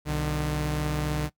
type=tone pair together; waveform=sawtooth; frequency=63.3 / 150.55 Hz; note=B1 / D3; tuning=+43 / +43 cents; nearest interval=octave + minor third; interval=1500 cents; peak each=-27 / -23 dBFS; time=0.05-1.3 s; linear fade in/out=50 ms; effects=noise-tail reverb RT60 0.1 s tail -19 dB re dry